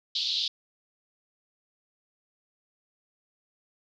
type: band-pass noise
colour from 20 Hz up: white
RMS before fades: -29 dBFS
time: 0.15-0.48 s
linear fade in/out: 5 ms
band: 3300 to 4500 Hz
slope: 48 dB/octave
effects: none